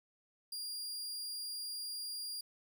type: tone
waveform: sawtooth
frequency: 4810 Hz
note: D8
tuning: 41 cents sharp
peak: -37 dBFS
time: 0.52-2.41 s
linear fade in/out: 5 ms
effects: none